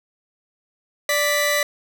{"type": "tone pair together", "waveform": "sawtooth", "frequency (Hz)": [587.3, 1975.4], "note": ["D5", "B6"], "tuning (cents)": [0, 0], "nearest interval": "octave + major sixth", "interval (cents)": 2100, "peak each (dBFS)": -17, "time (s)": [1.09, 1.63], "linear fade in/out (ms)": 2, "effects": []}